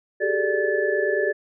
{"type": "tone cluster", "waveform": "sine", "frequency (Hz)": [384, 404.3, 433.2, 589, 1736], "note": ["G4", "G#4", "A4", "D5", "A6"], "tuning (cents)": [-36, -46, -27, 5, -24], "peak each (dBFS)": -26, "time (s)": [0.2, 1.33], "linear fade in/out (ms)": 20, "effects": []}